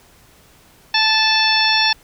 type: harmonic tone with a mistuned harmonic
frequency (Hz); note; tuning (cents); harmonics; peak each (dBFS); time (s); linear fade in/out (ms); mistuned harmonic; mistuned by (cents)
876; A5; -8; 1 / 2 / 3 / 4 / 5 / 6; -20 / -20 / -20 / -20 / -20 / -20; 0.94-1.93; 5; 6; +47
effects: pink hiss -50 dBFS RMS until 2.03 s